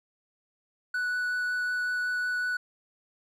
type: tone with vibrato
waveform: triangle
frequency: 1480 Hz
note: F#6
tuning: in tune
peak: -25 dBFS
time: 0.94-2.57 s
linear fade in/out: 5 ms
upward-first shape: triangle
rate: 5.4 Hz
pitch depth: 8 cents each way
effects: none